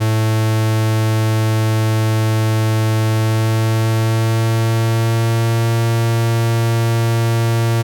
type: tone with pitch glide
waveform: 45% pulse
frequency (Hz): 110 to 115.27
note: A2 to A#2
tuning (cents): 0 to -19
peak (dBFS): -13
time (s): 0-7.83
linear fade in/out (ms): 20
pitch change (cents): +81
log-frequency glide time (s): 2.98-5.75
effects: none